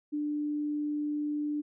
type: tone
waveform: sine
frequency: 296.5 Hz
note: D4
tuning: 17 cents sharp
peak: -29 dBFS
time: 0.12-1.62 s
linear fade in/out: 20 ms
effects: none